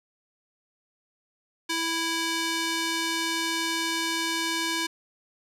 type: tone with band-pass filter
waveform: square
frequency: 329.6 Hz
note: E4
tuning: in tune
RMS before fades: -28 dBFS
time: 1.69-4.87 s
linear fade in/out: 10 ms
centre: 4100 Hz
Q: 0.61
effects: none